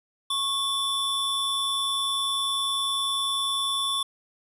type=tone pair together; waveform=square; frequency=1100 / 3490 Hz; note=C#6 / A7; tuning=-14 / -15 cents; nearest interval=octave + minor sixth; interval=1999 cents; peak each=-31 / -26 dBFS; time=0.3-4.03 s; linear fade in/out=5 ms; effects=resampled to 32000 Hz